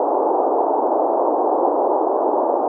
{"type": "band-pass noise", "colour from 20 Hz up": "white", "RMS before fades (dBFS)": -18, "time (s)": [0, 2.68], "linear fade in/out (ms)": 2, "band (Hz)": [300, 910], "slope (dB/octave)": 48, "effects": []}